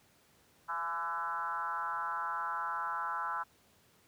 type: tone with frequency modulation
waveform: sine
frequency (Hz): 1174.7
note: D6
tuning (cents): 0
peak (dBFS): -33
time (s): 0.68-3.44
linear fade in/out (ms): 20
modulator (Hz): 165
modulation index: 1.9
effects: pink hiss -66 dBFS RMS until 4.07 s + high-pass 80 Hz 12 dB/octave